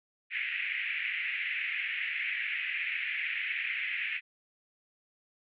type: band-pass noise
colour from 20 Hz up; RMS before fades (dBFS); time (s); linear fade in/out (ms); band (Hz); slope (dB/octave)
pink; -34; 0.3-4.21; 50; 1900 to 2600; 48
effects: none